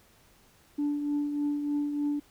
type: tone with tremolo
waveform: sine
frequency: 291.4 Hz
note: D4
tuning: 13 cents flat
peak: -23 dBFS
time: 0.78-2.2 s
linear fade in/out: 10 ms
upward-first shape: triangle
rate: 3.3 Hz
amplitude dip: 55%
effects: tanh soft clip ceiling -23 dBFS + pink hiss -61 dBFS RMS until 2.3 s